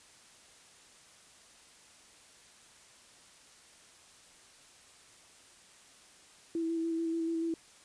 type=tone with vibrato; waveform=sine; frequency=329.6 Hz; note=E4; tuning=in tune; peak=-30 dBFS; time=6.55-7.54 s; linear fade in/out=2 ms; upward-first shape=square; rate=6.9 Hz; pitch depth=15 cents each way; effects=white hiss -58 dBFS RMS until 7.84 s + resampled to 22050 Hz